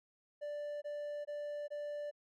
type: tone bursts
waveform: triangle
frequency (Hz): 587.3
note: D5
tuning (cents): 0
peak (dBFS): -37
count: 4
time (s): 0.41-2.113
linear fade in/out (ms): 20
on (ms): 410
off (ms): 21
effects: none